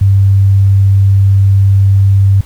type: tone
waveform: sine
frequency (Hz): 98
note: G2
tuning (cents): 0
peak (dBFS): -4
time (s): 0.01-2.41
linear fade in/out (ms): 5
effects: added 60 Hz sine -34 dBFS peak until 2.45 s + pink hiss -41 dBFS RMS until 2.45 s